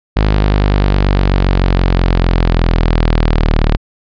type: linear sweep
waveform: sawtooth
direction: down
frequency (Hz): 52 to 37.35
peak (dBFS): -5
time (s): 0.16-3.77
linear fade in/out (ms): 10
effects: resampled to 11025 Hz

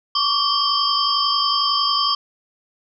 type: tone cluster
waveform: sine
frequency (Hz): 1115 / 1166 / 3152 / 4729 / 5180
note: C#6 / D6 / G7 / D8 / E8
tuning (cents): +10 / -13 / +9 / +11 / -31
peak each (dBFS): -23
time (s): 0.15-2.15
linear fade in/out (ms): 5
effects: none

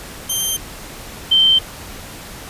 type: tone pair in turn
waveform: 10% pulse / sine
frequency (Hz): 3144 / 3115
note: G7 / G7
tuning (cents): +4 / -12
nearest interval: unison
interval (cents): 16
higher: first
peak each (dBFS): -9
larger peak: neither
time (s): 0.29-0.57 / 1.31-1.59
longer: neither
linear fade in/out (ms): 10
effects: pink hiss -34 dBFS RMS until 2.49 s + resampled to 32000 Hz

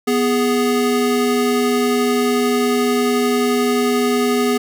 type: tone pair together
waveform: square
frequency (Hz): 246.2 / 414.1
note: B3 / G#4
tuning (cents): -5 / -5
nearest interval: major sixth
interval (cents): 900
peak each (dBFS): -18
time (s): 0.07-4.58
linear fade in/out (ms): 10
effects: none

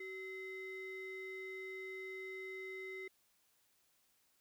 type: ring-modulated tone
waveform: triangle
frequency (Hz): 840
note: G#5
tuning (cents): +19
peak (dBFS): -39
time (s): 0-3.08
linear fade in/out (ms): 5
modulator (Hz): 1220
effects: white hiss -75 dBFS RMS until 4.4 s

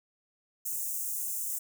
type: high-pass noise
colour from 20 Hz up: white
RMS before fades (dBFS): -34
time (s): 0.65-1.59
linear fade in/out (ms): 10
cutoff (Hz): 6500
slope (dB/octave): 48
effects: none

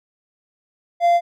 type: tone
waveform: triangle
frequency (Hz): 691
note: F5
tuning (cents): -19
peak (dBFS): -10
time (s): 1-1.21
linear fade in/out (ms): 50
effects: none

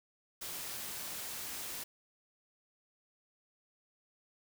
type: noise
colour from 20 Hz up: white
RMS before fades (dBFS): -42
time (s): 0.41-1.84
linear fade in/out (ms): 10
effects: none

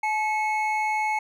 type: tone pair together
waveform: triangle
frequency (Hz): 859 / 2191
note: A5 / C#7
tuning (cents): -42 / -21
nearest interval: octave + major third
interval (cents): 1621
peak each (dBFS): -22 / -26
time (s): 0.03-1.19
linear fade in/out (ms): 5
effects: none

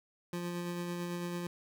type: tone with tremolo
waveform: 25% pulse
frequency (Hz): 174.61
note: F3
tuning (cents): 0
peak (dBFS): -31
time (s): 0.33-1.47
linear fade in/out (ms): 2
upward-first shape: sine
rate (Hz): 9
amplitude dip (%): 25
effects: none

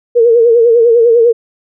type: tone with vibrato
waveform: sine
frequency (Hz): 466.2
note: A#4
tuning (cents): 0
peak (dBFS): -4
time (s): 0.15-1.33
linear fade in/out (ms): 20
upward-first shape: sine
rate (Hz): 10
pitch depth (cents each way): 67
effects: none

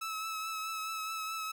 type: tone with vibrato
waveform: sawtooth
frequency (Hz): 1300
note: E6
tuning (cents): -24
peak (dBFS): -32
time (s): 0.01-1.52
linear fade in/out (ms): 10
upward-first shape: triangle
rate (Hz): 4.7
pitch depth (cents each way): 27
effects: none

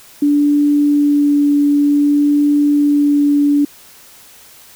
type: tone with vibrato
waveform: sine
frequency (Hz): 290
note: D4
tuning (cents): -22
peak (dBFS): -9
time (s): 0.22-3.65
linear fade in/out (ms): 5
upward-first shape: sine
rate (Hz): 0.54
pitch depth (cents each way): 8
effects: white hiss -42 dBFS RMS until 4.75 s

